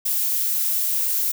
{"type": "noise", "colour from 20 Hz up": "violet", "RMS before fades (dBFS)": -22, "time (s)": [0.05, 1.32], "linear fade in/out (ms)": 10, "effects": []}